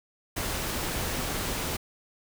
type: noise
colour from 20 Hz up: pink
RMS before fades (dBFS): -31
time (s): 0.36-1.77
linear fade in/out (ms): 10
effects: none